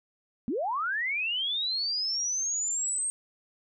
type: linear sweep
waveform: sine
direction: up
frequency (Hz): 205.5 to 8470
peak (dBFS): -27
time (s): 0.48-3.1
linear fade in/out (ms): 0
effects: none